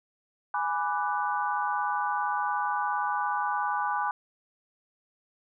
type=chord; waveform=sine; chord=G# half-diminished seventh; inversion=none; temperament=equal with one note detuned; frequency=830.6 / 987.8 / 1174.7 / 1489.4 Hz; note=G#5 / B5 / D6 / F#6; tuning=0 / 0 / 0 / +11 cents; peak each=-30 / -31 / -32 / -34 dBFS; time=0.54-4.11 s; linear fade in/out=2 ms; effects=none